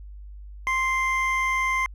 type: tone pair together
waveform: triangle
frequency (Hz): 1049.9 / 2089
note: C6 / C7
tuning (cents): +6 / -3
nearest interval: octave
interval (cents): 1191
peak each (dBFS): -23 / -22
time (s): 0.67-1.86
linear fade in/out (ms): 0
effects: added 50 Hz sine -38 dBFS peak until 1.94 s